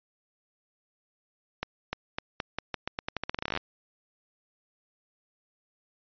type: accelerating click train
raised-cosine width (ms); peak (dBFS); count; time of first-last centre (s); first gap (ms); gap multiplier
0.3; -14; 23; 1.63-3.574; 300; 0.85
effects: resampled to 11025 Hz